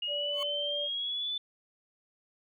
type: exponential sweep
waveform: sine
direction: up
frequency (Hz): 2855 to 3520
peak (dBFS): -31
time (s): 0.02-1.38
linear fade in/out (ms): 5
type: tone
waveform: sine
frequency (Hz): 581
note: D5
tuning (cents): -19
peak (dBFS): -35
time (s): 0.07-0.89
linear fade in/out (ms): 50
type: tone with exponential growth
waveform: 40% pulse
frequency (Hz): 1100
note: C#6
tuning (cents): -14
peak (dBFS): -34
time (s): 0.29-0.43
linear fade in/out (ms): 2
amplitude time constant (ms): 30
effects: none